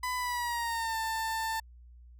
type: tone with pitch glide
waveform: 30% pulse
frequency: 1001 to 891.8 Hz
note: B5 to A5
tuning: +23 to +23 cents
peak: -28 dBFS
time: 0.03-1.6 s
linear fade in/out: 5 ms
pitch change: -200 cents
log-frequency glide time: 0.16-0.97 s
effects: added 60 Hz sine -50 dBFS peak until 2.19 s